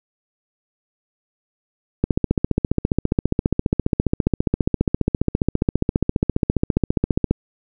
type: click train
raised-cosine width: 3 ms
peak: -3 dBFS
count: 79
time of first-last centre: 2.04-7.31 s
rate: 14.8 Hz
effects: none